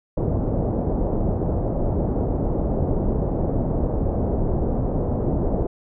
pink low-pass noise, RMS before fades -22 dBFS, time 0.17-5.67 s, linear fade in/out 5 ms, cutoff 660 Hz, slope 24 dB/octave, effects none

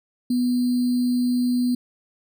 sine tone with sample-and-hold, 246.9 Hz, B3, in tune, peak -18 dBFS, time 0.3-1.75 s, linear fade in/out 5 ms, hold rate 4410 Hz, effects none

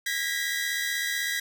sawtooth tone cluster, 1633 / 1901 / 1977 Hz, G#6 / A#6 / B6, -30 / +33 / +1 cents, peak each -29 / -28 / -27 dBFS, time 0.06-1.4 s, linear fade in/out 5 ms, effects none

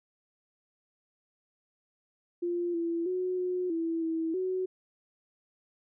sine tone with pitch steps, 348 / 336.4 / 366.5 / 362.9 / 329.7 / 325 / 371.7 Hz, F4 / E4 / F#4 / F#4 / E4 / E4 / F#4, -6 / +35 / -16 / -34 / 0 / -24 / +8 cents, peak -28 dBFS, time 2.42-4.66 s, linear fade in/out 10 ms, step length 320 ms, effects none

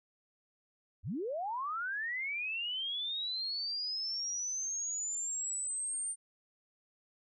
sine linear sweep, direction up, 58 to 8920 Hz, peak -34 dBFS, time 1.03-6.16 s, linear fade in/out 50 ms, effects none

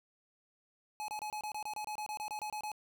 square tone bursts, 848 Hz, G#5, 36 cents sharp, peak -38 dBFS, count 16, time 1-2.717 s, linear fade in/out 0 ms, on 82 ms, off 27 ms, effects none

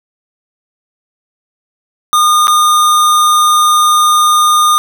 square tone with dropouts, 1219 Hz, D#6, 36 cents flat, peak -7 dBFS, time 2.13-4.78 s, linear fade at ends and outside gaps 0 ms, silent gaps 2.471-2.48 s, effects none

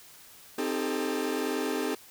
40% pulse chord, A half-diminished seventh, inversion first, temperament equal with one note detuned, 261.6 / 311.1 / 398.4 / 440 Hz, C4 / Eb4 / G4 / A4, 0 / 0 / +28 / 0 cents, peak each -33 dBFS, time 0.58-1.95 s, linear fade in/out 5 ms, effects white hiss -52 dBFS RMS until 2.1 s

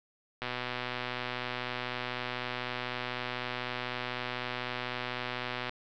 click train, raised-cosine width 0.3 ms, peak -18 dBFS, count 655, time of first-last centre 0.42-5.694 s, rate 124 Hz, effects low-pass 5000 Hz 12 dB/octave

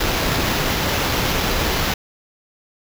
pink noise with sample-and-hold, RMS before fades -20 dBFS, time 0-1.94 s, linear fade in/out 5 ms, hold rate 8820 Hz, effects none

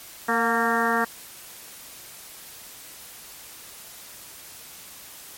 harmonic tone with a mistuned harmonic, 230 Hz, A#3, 23 cents flat, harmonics 1 / 2 / 3 / 4 / 5 / 6 / 7 / 8, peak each -28 / -28 / -28 / -28 / -28 / -28 / -28 / -28 dBFS, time 0.28-1.05 s, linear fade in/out 10 ms, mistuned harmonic 3, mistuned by +45 cents, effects white hiss -43 dBFS RMS until 5.37 s + MP3 64 kbps

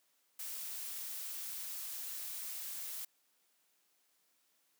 blue noise, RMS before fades -43 dBFS, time 0.39-3.05 s, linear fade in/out 5 ms, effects white hiss -75 dBFS RMS until 4.79 s + high-pass 200 Hz 12 dB/octave

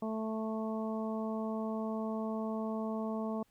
harmonic tone, 220 Hz, A3, in tune, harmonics 1 / 2 / 3 / 4 / 5, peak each -35 / -41 / -41 / -46 / -46 dBFS, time 0.02-3.43 s, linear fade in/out 5 ms, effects pink hiss -72 dBFS RMS until 3.5 s

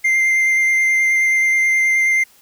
triangle tone with vibrato, 2093 Hz, C7, in tune, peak -11 dBFS, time 0.04-2.24 s, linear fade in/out 10 ms, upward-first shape square, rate 9.4 Hz, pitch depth 8 cents each way, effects white hiss -51 dBFS RMS until 2.41 s

